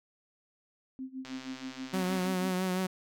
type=tone with tremolo; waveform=sine; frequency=261.6 Hz; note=C4; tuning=in tune; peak=-35 dBFS; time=0.99-2.52 s; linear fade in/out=0 ms; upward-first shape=sine; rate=6.3 Hz; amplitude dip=90%
type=click train; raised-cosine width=0.2 ms; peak=-28 dBFS; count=133; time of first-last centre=1.25-2.265 s; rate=130 Hz
type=tone with vibrato; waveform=sawtooth; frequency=185 Hz; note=F#3; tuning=in tune; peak=-25 dBFS; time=1.93-2.87 s; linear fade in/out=10 ms; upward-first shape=triangle; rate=6 Hz; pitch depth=39 cents each way
effects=none